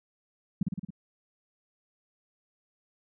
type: tone with echo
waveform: sine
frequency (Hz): 185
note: F#3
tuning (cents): 0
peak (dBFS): -21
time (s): 0.61-0.63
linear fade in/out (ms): 5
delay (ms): 55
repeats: 5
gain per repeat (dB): -3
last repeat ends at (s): 0.905
effects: none